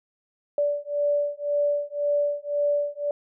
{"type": "beating tone pair", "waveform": "sine", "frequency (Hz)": [580, 581.9], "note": ["D5", "D5"], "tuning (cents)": [-22, -16], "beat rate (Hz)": 1.9, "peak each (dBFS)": -25, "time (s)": [0.58, 3.11], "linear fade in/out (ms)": 2, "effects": []}